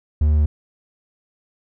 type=tone; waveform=triangle; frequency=75.3 Hz; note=D2; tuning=44 cents sharp; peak=-11 dBFS; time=0.21-0.46 s; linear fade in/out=5 ms; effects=none